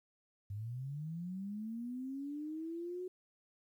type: linear sweep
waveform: sine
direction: up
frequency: 97.3 to 370 Hz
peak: -39 dBFS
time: 0.5-3.08 s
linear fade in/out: 5 ms
effects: 12-bit